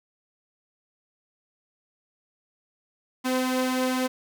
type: tone pair together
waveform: sawtooth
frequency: 255.7 / 515.6 Hz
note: C4 / C5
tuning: -40 / -26 cents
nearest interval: octave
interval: 1214 cents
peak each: -20 / -27 dBFS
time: 3.24-4.08 s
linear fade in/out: 20 ms
effects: none